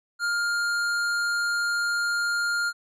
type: tone with hard clipping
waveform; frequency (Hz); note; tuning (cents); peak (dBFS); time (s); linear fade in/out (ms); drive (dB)
sine; 1407; F6; +12; -25; 0.19-2.73; 50; 14
effects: low-pass 11000 Hz 12 dB/octave